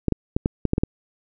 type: clicks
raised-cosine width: 3 ms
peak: -6 dBFS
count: 8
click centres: 0.083 / 0.123 / 0.365 / 0.459 / 0.653 / 0.734 / 0.781 / 0.835 s
effects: none